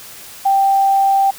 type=tone; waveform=sine; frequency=784 Hz; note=G5; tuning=in tune; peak=-10 dBFS; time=0.45-1.31 s; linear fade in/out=10 ms; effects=white hiss -36 dBFS RMS until 1.38 s